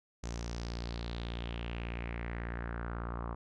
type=tone with low-pass filter sweep; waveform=sawtooth; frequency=58.27 Hz; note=A#1; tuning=in tune; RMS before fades=-39 dBFS; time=0.23-3.35 s; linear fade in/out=10 ms; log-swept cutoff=6600 to 1100 Hz; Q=3.7; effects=none